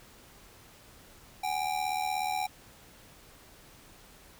square ring-modulated tone, 787 Hz, G5, 7 cents sharp, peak -27 dBFS, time 1.43-2.47 s, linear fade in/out 10 ms, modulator 38.3 Hz, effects pink hiss -55 dBFS RMS until 4.39 s

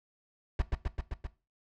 brown noise with echo, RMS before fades -27 dBFS, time 0.59-0.62 s, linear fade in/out 2 ms, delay 130 ms, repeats 5, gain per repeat -2 dB, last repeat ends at 1.27 s, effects noise-tail reverb RT60 0.3 s tail -17 dB re dry + low-pass 4000 Hz 12 dB/octave

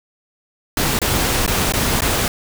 pink noise with dropouts, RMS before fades -18 dBFS, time 0.77-2.28 s, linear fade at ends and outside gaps 2 ms, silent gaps 0.99-1.016 / 1.464-1.477 / 1.723-1.736 / 2.007-2.019 s, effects none

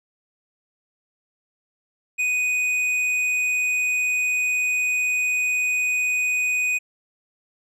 triangle tone with hard clipping, 2489 Hz, D#7, in tune, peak -21 dBFS, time 2.18-6.79 s, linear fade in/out 20 ms, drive 10 dB, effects none

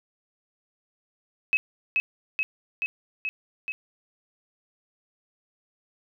sine tone with echo, 2569 Hz, E7, 45 cents flat, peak -18 dBFS, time 1.53-1.57 s, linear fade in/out 0 ms, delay 430 ms, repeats 5, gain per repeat -2 dB, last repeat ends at 3.72 s, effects none

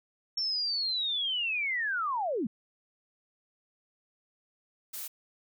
sine linear sweep, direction down, 5460 to 185 Hz, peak -28 dBFS, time 0.37-2.47 s, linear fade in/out 5 ms
blue noise, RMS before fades -39 dBFS, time 4.93-5.08 s, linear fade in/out 10 ms
effects none

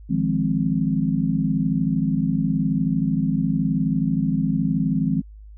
sine chord, F minor seventh, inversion third, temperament equal, 155.56 / 174.61 / 207.7 / 261.6 Hz, Eb3 / F3 / Ab3 / C4, 0 / 0 / 0 / 0 cents, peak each -24 dBFS, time 0.09-5.22 s, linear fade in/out 20 ms, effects added 52 Hz sine -39 dBFS peak until 5.57 s

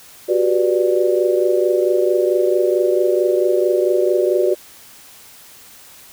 sine chord, G major seventh, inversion third, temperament just, 367.5 / 392 / 490 / 588 Hz, F#4 / G4 / B4 / D5, -12 / 0 / -14 / +2 cents, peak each -16 / -21 / -21 / -19 dBFS, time 0.28-4.55 s, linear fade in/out 20 ms, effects white hiss -43 dBFS RMS until 6.12 s

